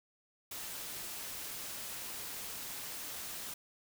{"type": "noise", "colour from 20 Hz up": "white", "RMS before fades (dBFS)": -43, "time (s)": [0.51, 3.54], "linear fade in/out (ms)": 5, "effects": []}